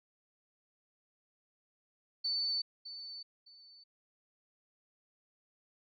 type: tone with echo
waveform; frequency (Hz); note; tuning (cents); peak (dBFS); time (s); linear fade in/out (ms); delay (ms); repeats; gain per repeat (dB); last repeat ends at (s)
sine; 4508; C#8; +28; -31; 2.24-2.62; 10; 610; 2; -12; 3.84
effects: none